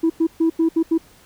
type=tone bursts at uneven times; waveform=sine; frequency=326.9 Hz; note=E4; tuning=14 cents flat; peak=-12 dBFS; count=6; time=0.03-0.1 / 0.2-0.27 / 0.4-0.5 / 0.59-0.69 / 0.76-0.83 / 0.91-0.98 s; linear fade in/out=10 ms; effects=tanh soft clip ceiling -11 dBFS + pink hiss -51 dBFS RMS until 1.25 s